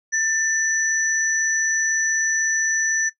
sine tone pair together, 1783 / 5928 Hz, A6 / F#8, +22 / +2 cents, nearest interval octave + major sixth, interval 2080 cents, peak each -21 dBFS, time 0.12-3.1 s, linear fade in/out 20 ms, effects noise-tail reverb RT60 0.1 s tail -17 dB re dry

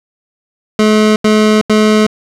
25% pulse tone bursts, 214.4 Hz, A3, 45 cents flat, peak -3 dBFS, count 3, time 0.79-2.066 s, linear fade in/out 2 ms, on 370 ms, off 83 ms, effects low-pass 7000 Hz 12 dB/octave + 7-bit

